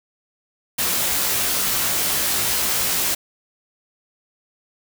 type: noise with comb filter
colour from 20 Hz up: white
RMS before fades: -21 dBFS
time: 0.78-3.15 s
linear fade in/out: 10 ms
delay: 17 ms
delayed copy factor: +0.7
effects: none